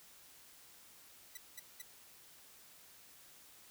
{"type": "tone bursts", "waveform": "5% pulse", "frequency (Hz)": 1975.5, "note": "B6", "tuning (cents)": 0, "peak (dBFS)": -34, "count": 3, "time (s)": [1.35, 1.819], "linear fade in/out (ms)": 5, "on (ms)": 23, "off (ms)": 200, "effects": ["white hiss -60 dBFS RMS until 3.7 s"]}